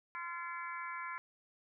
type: harmonic tone with a mistuned harmonic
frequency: 343.6 Hz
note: F4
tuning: 28 cents flat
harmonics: 3 / 4 / 5 / 6 / 7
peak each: -43 / -45 / -47 / -49 / -50 dBFS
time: 0.15-1.18 s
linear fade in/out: 0 ms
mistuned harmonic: 7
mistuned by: -89 cents
effects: none

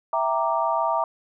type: chord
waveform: sine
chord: E half-diminished seventh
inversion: none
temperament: equal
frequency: 659.3 / 784 / 932.3 / 1174.7 Hz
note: E5 / G5 / Bb5 / D6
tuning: 0 / 0 / 0 / 0 cents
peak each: -25 / -29 / -24 / -27 dBFS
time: 0.13-1.04 s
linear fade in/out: 2 ms
effects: none

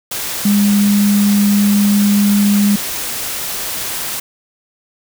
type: tone in noise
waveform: sine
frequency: 203.9 Hz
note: G#3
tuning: 32 cents flat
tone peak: -9 dBFS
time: 0.45-2.76 s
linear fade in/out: 5 ms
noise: white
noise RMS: -22 dBFS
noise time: 0.11-4.2 s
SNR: +10 dB
effects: none

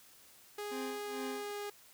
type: tone with pitch glide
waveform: sawtooth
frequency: 413.9 to 410.8 Hz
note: G#4 to G#4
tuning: -6 to -19 cents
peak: -35 dBFS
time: 0.58-1.7 s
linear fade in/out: 5 ms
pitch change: -13 cents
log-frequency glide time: 0.8-1.55 s
type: tone with tremolo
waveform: 40% pulse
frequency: 261.5 Hz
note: C4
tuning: 1 cent flat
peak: -39 dBFS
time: 0.71-1.52 s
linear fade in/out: 10 ms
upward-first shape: sine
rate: 2.3 Hz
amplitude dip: 95%
effects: white hiss -60 dBFS RMS until 1.93 s

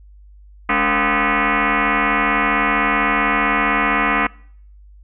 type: tone with frequency modulation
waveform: sine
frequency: 458.2 Hz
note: A#4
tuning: 30 cents flat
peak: -14 dBFS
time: 0.69-4.27 s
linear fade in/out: 5 ms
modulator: 248 Hz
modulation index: 8
effects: noise-tail reverb RT60 0.6 s tail -24 dB re dry + added 50 Hz sine -41 dBFS peak until 5.03 s

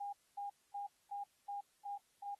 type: tone bursts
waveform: sine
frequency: 809 Hz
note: G#5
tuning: 46 cents flat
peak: -40 dBFS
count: 7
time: 0-2.35 s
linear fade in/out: 10 ms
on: 130 ms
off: 240 ms
effects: white hiss -75 dBFS RMS until 2.39 s + AAC 32 kbps

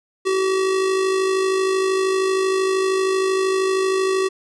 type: tone with amplitude modulation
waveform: square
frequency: 380.9 Hz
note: G4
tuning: 50 cents flat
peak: -16 dBFS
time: 0.25-4.29 s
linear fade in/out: 20 ms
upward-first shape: sine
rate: 52.9 Hz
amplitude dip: 40%
effects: resampled to 22050 Hz

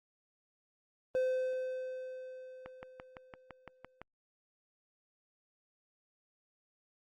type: tone with exponential decay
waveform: triangle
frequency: 514 Hz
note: C5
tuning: 31 cents flat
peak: -26 dBFS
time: 1.15-4.01 s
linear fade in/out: 0 ms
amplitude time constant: 620 ms
type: click train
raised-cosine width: 0.5 ms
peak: -30 dBFS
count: 9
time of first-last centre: 2.66-4.016 s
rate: 5.9 Hz
effects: Opus 24 kbps

